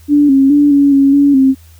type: tone with pitch steps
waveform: sine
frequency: 291.3 / 270.9 / 290.2 / 282.3 / 275.6 / 283.6 / 266.2 Hz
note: D4 / C#4 / D4 / C#4 / C#4 / C#4 / C4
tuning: -14 / -40 / -21 / +32 / -10 / +40 / +30 cents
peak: -5 dBFS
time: 0.08-1.55 s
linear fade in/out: 50 ms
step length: 210 ms
effects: added 82 Hz sine -38 dBFS peak until 1.79 s + white hiss -48 dBFS RMS until 1.79 s